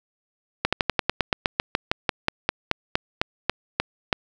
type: slowing click train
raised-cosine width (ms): 0.3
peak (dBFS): -3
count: 21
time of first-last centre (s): 0.65-4.128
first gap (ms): 76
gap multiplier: 1.08
effects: none